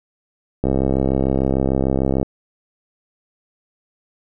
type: click train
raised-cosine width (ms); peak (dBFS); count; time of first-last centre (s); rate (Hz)
2; -5; 107; 0.64-2.229; 66.7
effects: none